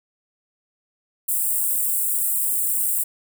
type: high-pass noise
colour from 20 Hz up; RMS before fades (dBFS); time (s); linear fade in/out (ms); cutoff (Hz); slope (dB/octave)
white; -22; 1.28-3.04; 10; 7700; 96
effects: none